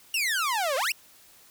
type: exponential two-way sweep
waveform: sawtooth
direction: down then up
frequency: 2888 to 509 to 2888 Hz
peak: -21 dBFS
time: 0.14-0.92 s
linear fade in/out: 2 ms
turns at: 0.76 s
effects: white hiss -55 dBFS RMS until 1.5 s